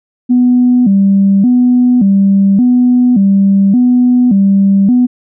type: tone with vibrato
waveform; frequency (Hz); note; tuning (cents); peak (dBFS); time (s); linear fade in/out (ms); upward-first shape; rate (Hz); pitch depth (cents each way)
sine; 220.6; A3; +5; -4; 0.29-5.07; 20; square; 0.87; 200
effects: tanh soft clip ceiling 0 dBFS